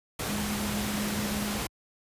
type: tone in noise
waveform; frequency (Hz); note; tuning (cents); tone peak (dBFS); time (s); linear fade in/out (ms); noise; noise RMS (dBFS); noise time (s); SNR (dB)
sine; 207.7; G#3; 0; -31; 0.29-1.58; 5; pink; -32; 0.19-1.67; -2
effects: high-pass 60 Hz 12 dB/octave + resampled to 32000 Hz